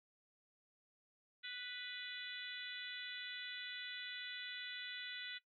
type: harmonic tone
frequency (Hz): 493.9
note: B4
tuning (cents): 0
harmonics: 3 / 4 / 5 / 6 / 7 / 8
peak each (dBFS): -51 / -51 / -54 / -54 / -50 / -52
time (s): 1.43-5.39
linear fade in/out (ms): 20
effects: noise-tail reverb RT60 0.1 s tail -17 dB re dry